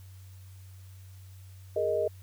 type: chord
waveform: sine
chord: Ab suspended second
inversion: none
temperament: just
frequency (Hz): 415.3 / 467.2 / 623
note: Ab4 / Bb4 / Eb5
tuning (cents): 0 / +4 / +2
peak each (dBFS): -31 / -31 / -28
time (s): 1.76-2.08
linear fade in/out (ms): 5
effects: added 94 Hz sine -46 dBFS peak until 2.22 s + white hiss -61 dBFS RMS until 2.22 s